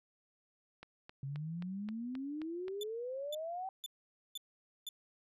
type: click train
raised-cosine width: 0.3 ms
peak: -33 dBFS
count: 8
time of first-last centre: 0.83-2.682 s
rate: 3.78 Hz
type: exponential sweep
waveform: sine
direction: up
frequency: 133.7 to 777 Hz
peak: -38 dBFS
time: 1.23-3.69 s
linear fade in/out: 2 ms
type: tone bursts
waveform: 40% pulse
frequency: 3503 Hz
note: A7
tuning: 8 cents flat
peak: -39 dBFS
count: 5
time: 2.81-4.89 s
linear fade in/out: 2 ms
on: 24 ms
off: 490 ms
effects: none